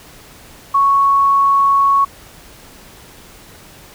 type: tone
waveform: sine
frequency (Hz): 1108.7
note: C#6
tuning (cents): 0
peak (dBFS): -9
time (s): 0.74-2.05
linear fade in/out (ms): 10
effects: pink hiss -41 dBFS RMS until 3.94 s